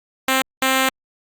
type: tone bursts at uneven times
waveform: 5% pulse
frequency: 263.5 Hz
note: C4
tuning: 12 cents sharp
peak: -4 dBFS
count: 2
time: 0.28-0.42 / 0.62-0.89 s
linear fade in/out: 2 ms
effects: Opus 48 kbps